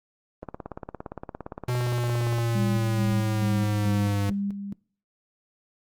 click train, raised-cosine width 1 ms, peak -20 dBFS, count 35, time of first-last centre 0.43-2.384 s, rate 17.4 Hz
square linear sweep, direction down, 123.8 to 100 Hz, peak -24 dBFS, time 1.68-4.3 s, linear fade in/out 5 ms
sine tone with tremolo, 199.9 Hz, G3, 34 cents sharp, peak -25 dBFS, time 2.55-4.73 s, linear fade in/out 5 ms, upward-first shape square, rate 2.3 Hz, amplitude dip 55%
effects noise-tail reverb RT60 0.5 s tail -25 dB re dry + Opus 24 kbps

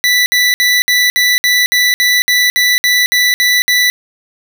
25% pulse tone bursts, 1975.5 Hz, B6, in tune, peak -5 dBFS, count 14, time 0.04-3.9 s, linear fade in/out 0 ms, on 220 ms, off 60 ms, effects none

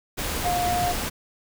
sine tone in noise, 710 Hz, F5, 28 cents sharp, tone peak -22 dBFS, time 0.44-0.93 s, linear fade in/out 20 ms, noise pink, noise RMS -28 dBFS, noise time 0.17-1.1 s, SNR +3 dB, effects none

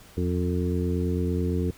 harmonic tone with a mistuned harmonic, 89 Hz, F2, 33 cents sharp, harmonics 1 / 2 / 3 / 4 / 5, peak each -26 / -29 / -31 / -32 / -33 dBFS, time 0.17-1.71 s, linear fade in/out 5 ms, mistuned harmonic 1, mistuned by -100 cents, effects pink hiss -51 dBFS RMS until 1.77 s

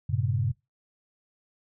sine chord, G diminished, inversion none, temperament equal with one note detuned, 98 / 116.54 / 136.45 Hz, G2 / Bb2 / Db3, 0 / 0 / -27 cents, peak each -28 dBFS, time 0.09-0.52 s, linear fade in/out 10 ms, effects noise-tail reverb RT60 0.2 s tail -20 dB re dry

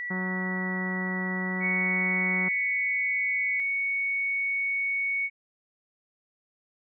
sine tone with pitch glide, 1951 to 2009 Hz, B6 to B6, -22 to +29 cents, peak -31 dBFS, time 0-3.6 s, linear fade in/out 0 ms, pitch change +51 cents, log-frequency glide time 1.37-3.15 s
harmonic tone, 185 Hz, F#3, in tune, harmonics 1 / 2 / 3 / 4 / 5 / 6 / 7 / 8 / 9 / 10, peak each -30 / -39 / -44 / -44 / -43 / -45 / -47 / -47 / -52 / -50 dBFS, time 0.1-2.49 s, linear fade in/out 10 ms
sine tone, 2225 Hz, C#7, 6 cents sharp, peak -25 dBFS, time 1.6-5.3 s, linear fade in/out 50 ms
effects none

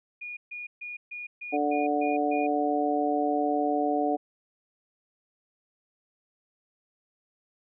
sine tone bursts, 2441 Hz, D#7, 34 cents flat, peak -35 dBFS, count 8, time 0.21-2.47 s, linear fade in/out 10 ms, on 160 ms, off 140 ms
harmonic tone, 146.83 Hz, D3, in tune, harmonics 2 / 3 / 4 / 5, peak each -28 / -31 / -31 / -27 dBFS, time 1.52-4.17 s, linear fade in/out 20 ms
effects none

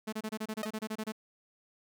sawtooth tone bursts, 217.3 Hz, A3, 21 cents flat, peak -30 dBFS, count 13, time 0.07-1.122 s, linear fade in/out 10 ms, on 56 ms, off 27 ms
sawtooth tone with exponential decay, 621 Hz, D#5, 3 cents flat, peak -26 dBFS, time 0.63-0.7 s, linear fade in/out 2 ms, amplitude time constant 15 ms
effects none

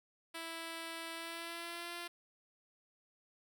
5% pulse tone with pitch glide, 329.9 to 345.3 Hz, E4 to F4, +1 to -20 cents, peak -31 dBFS, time 0.34-2.08 s, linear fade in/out 10 ms, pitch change +79 cents, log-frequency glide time 1.13-1.96 s, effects none

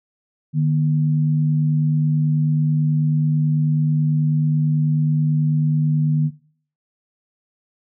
sine tone pair together, 151.8 / 241 Hz, D#3 / B3, -42 / -42 cents, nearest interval minor sixth, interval 800 cents, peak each -15 / -26 dBFS, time 0.53-6.31 s, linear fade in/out 50 ms, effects noise-tail reverb RT60 0.5 s tail -18 dB re dry

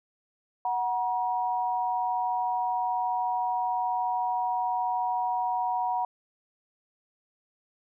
sine tone pair together, 740 / 953.7 Hz, F#5 / A#5, 0 / +39 cents, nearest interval major third, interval 439 cents, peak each -28 / -28 dBFS, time 0.65-6.05 s, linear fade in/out 2 ms, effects none

